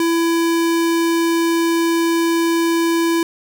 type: tone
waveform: square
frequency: 333.8 Hz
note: E4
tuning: 22 cents sharp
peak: -15 dBFS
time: 0-3.23 s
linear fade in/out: 2 ms
effects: none